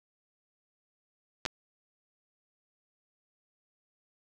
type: clicks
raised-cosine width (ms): 0.2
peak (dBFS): -14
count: 2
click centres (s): 1.453 / 1.461
effects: none